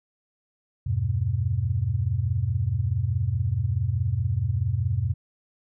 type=chord; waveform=sine; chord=E minor; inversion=none; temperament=just; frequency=82.41 / 98.89 / 123.61 Hz; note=E2 / G2 / B2; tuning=0 / +16 / +2 cents; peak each=-29 / -25 / -26 dBFS; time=0.86-5.14 s; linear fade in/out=10 ms; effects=none